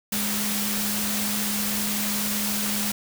sine tone in noise, 207.7 Hz, G#3, in tune, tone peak -29 dBFS, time 0.12-2.92 s, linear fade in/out 5 ms, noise white, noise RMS -27 dBFS, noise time 0.12-2.92 s, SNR -5 dB, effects none

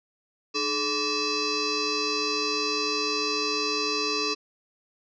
sine tone with frequency modulation, 2611 Hz, E7, 17 cents flat, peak -24 dBFS, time 0.54-4.35 s, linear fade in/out 20 ms, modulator 728 Hz, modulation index 4, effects none

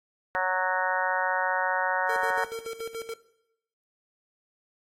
harmonic tone, 185 Hz, F#3, in tune, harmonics 3 / 4 / 5 / 6 / 7 / 8 / 9 / 10, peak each -32 / -32 / -31 / -34 / -37 / -31 / -35 / -33 dBFS, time 0.35-2.44 s, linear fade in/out 0 ms
square tone with tremolo, 454.9 Hz, A#4, 42 cents flat, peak -32 dBFS, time 2.09-3.14 s, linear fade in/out 5 ms, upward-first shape square, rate 7 Hz, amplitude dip 70%
effects noise-tail reverb RT60 0.8 s tail -17 dB re dry + AAC 48 kbps

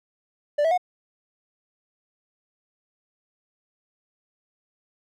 triangle tone with pitch steps, 587.3 / 651.7 / 723.1 Hz, D5 / E5 / F#5, 0 / -20 / -40 cents, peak -16 dBFS, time 0.58-0.778 s, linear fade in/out 10 ms, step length 66 ms, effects none

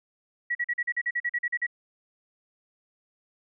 sine tone bursts, 1926 Hz, B6, 44 cents flat, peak -24 dBFS, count 13, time 0.5-1.667 s, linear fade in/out 10 ms, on 51 ms, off 42 ms, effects none

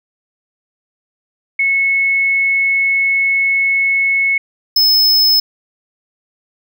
sine / square tone pair in turn, 2195 / 5198 Hz, C#7 / E8, -18 / -25 cents, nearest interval octave + minor third, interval 1493 cents, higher second, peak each -11 / -9 dBFS, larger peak second, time 1.59-4.38 / 4.76-5.4 s, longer first, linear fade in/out 5 ms, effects none

